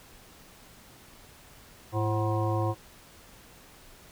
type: harmonic tone with a mistuned harmonic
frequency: 106.5 Hz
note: G#2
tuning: 44 cents sharp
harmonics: 1 / 3 / 5 / 7 / 9 / 10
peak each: -27 / -32 / -34 / -35 / -37 / -37 dBFS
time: 1.92-2.75 s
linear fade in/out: 50 ms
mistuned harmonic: 3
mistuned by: +100 cents
effects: pink hiss -53 dBFS RMS until 4.11 s